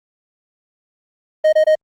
triangle tone bursts, 622.3 Hz, D#5, in tune, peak -7 dBFS, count 3, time 1.44-1.754 s, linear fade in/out 10 ms, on 88 ms, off 25 ms, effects Opus 32 kbps

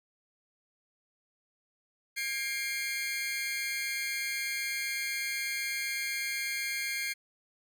sawtooth tone cluster, 1629 / 2124 / 2360 Hz, G#6 / C7 / D7, -34 / +25 / +8 cents, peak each -36 / -30 / -36 dBFS, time 2.16-7.14 s, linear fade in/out 20 ms, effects none

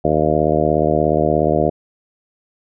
harmonic tone, 76.9 Hz, D#2, 20 cents flat, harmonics 1 / 2 / 3 / 4 / 5 / 6 / 7 / 8 / 9, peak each -26 / -22 / -24 / -22 / -21 / -22 / -22 / -20 / -21 dBFS, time 0.04-1.7 s, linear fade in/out 10 ms, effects none

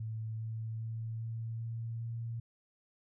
sine tone with pitch steps, 110.7 / 111.66 / 112.64 / 113.62 / 114.6 / 115.6 Hz, A2 / A2 / A2 / A#2 / A#2 / A#2, +11 / +26 / +41 / -44 / -29 / -14 cents, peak -36 dBFS, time 0-2.4 s, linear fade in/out 5 ms, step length 400 ms, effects none

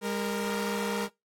sawtooth tone pair together, 202.8 / 466.2 Hz, G#3 / A#4, -41 / 0 cents, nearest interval octave + major second, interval 1441 cents, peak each -28 dBFS, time 0.01-1.09 s, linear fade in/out 50 ms, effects noise-tail reverb RT60 0.2 s tail -22 dB re dry + AAC 48 kbps

